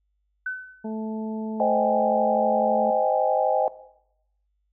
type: tone with exponential decay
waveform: sine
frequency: 1512 Hz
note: F#6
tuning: 37 cents sharp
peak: -24 dBFS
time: 0.46-0.91 s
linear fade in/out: 5 ms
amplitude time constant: 96 ms
type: harmonic tone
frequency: 218.7 Hz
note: A3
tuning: 10 cents flat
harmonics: 1 / 2 / 3 / 4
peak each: -29 / -35 / -39 / -41 dBFS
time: 0.84-2.91 s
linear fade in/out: 10 ms
type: chord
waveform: sine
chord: Ab major seventh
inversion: first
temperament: just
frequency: 519.1 / 623 / 778.7 / 830.6 Hz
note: C5 / Eb5 / G5 / Ab5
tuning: -14 / +2 / -12 / 0 cents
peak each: -25 / -23 / -24 / -26 dBFS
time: 1.6-3.68 s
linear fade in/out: 2 ms
effects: noise-tail reverb RT60 0.8 s tail -17 dB re dry + added 50 Hz sine -69 dBFS peak until 4.72 s